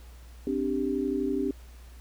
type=chord; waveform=sine; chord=C suspended second; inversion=none; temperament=equal; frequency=261.6 / 293.7 / 392 Hz; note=C4 / D4 / G4; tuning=0 / 0 / 0 cents; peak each=-30 dBFS; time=0.47-1.51 s; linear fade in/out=2 ms; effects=added 60 Hz sine -45 dBFS peak until 2 s + pink hiss -57 dBFS RMS until 2 s